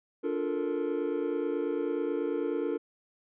triangle chord, Bb major seventh, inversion first, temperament just, 291.4 / 349.6 / 437 / 466.2 Hz, D4 / F4 / A4 / Bb4, -13 / +2 / -12 / 0 cents, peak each -32 dBFS, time 0.23-2.78 s, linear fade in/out 20 ms, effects resampled to 8000 Hz

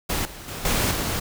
pink noise with level steps, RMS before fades -25 / -39 / -33 / -22 / -26 dBFS, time 0.09-1.2 s, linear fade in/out 10 ms, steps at 0.25 / 0.48 / 0.65 / 0.91 s, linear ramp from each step 2 ms, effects none

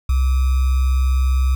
sine tone with sample-and-hold, 65 Hz, C2, 11 cents flat, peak -13 dBFS, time 0.09-1.55 s, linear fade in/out 5 ms, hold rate 1225 Hz, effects none

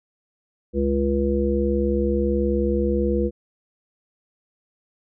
harmonic tone, 69.3 Hz, C#2, in tune, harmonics 1 / 3 / 5 / 7, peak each -24 / -24 / -24 / -24 dBFS, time 0.73-3.31 s, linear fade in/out 50 ms, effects none

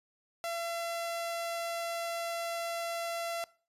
sawtooth tone, 677 Hz, E5, 46 cents sharp, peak -30 dBFS, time 0.44-3.44 s, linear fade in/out 0 ms, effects noise-tail reverb RT60 0.4 s tail -21 dB re dry + resampled to 32000 Hz

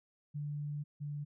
sine tone pair in turn, 146.83 / 146.13 Hz, D3 / D3, 0 / -8 cents, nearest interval unison, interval 8 cents, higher first, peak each -36 / -37 dBFS, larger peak first, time 0.34-0.84 / 1-1.25 s, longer first, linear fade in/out 20 ms, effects none

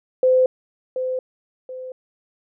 sine tone with echo, 513 Hz, C5, 34 cents flat, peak -12 dBFS, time 0.23-0.46 s, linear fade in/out 2 ms, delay 730 ms, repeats 2, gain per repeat -9 dB, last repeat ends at 1.92 s, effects none

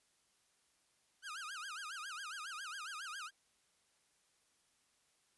sawtooth tone with vibrato, 1409 Hz, F6, 15 cents sharp, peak -40 dBFS, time 1.22-3.31 s, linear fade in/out 50 ms, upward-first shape sine, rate 7.3 Hz, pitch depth 260 cents each way, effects white hiss -75 dBFS RMS until 5.37 s + resampled to 24000 Hz

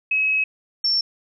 sine tone pair in turn, 2561 / 5427 Hz, D#7 / E8, +49 / +49 cents, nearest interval octave + minor second, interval 1300 cents, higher second, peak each -17 dBFS, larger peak neither, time 0.11-0.44 / 0.84-1.01 s, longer first, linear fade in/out 5 ms, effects none

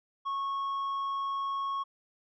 sine tone with tanh clipping, 1100 Hz, C#6, 14 cents flat, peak -31 dBFS, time 0.25-1.84 s, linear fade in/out 20 ms, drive 4 dB, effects none

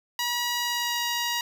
10% pulse tone with pitch glide, 963 to 953 Hz, B5 to A#5, -44 to +38 cents, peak -17 dBFS, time 0.19-1.41 s, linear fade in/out 2 ms, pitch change -18 cents, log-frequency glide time 0.57-1.01 s, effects none

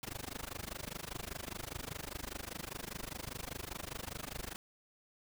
pink noise with amplitude modulation, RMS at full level -40 dBFS, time 0.03-4.56 s, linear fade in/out 0 ms, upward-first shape sine, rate 25 Hz, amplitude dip 100%, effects none

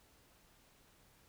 silence, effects pink hiss -67 dBFS RMS until 1.28 s

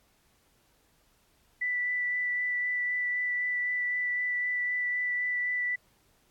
sine tone with vibrato, 1975.5 Hz, B6, in tune, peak -27 dBFS, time 1.61-5.76 s, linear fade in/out 10 ms, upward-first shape sine, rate 3.9 Hz, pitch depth 9 cents each way, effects pink hiss -67 dBFS RMS until 6.3 s + AAC 64 kbps

